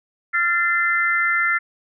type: tone cluster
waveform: sine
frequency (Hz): 1380 / 1772 / 2066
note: F6 / A6 / C7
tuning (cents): -21 / +12 / -22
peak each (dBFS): -21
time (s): 0.33-1.59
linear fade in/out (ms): 20
effects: none